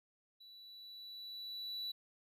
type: tone with level ramp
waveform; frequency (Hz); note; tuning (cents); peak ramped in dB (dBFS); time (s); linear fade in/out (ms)
triangle; 3947; B7; -2; -54 to -37; 0.4-1.92; 10
effects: none